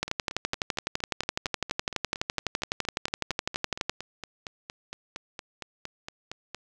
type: two click trains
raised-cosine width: 0.2 ms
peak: -9 / -19 dBFS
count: 47 / 29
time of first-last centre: 0.03-3.896 / 0.08-6.547 s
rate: 11.9 / 4.33 Hz
effects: none